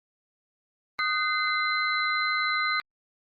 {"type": "tone cluster", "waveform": "sine", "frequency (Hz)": [1242, 1510, 2072, 4049], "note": ["D#6", "F#6", "C7", "B7"], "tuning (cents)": [-3, 35, -17, 42], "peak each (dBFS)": [-28, -31, -28, -32], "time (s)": [0.99, 2.8], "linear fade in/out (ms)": 0, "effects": ["Opus 24 kbps"]}